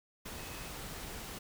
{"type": "tone in noise", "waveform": "sine", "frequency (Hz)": 2561, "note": "D#7", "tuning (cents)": 49, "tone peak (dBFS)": -54, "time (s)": [0.37, 0.7], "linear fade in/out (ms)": 10, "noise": "pink", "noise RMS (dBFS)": -44, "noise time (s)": [0.25, 1.39], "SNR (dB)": -13, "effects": []}